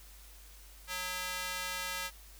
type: tone with high-pass filter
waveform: square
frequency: 182.6 Hz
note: F#3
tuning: 23 cents flat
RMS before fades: -38 dBFS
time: 0.87-2.11 s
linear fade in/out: 50 ms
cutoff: 1500 Hz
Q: 0.78
effects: added 50 Hz sine -53 dBFS peak until 2.39 s + white hiss -57 dBFS RMS until 2.39 s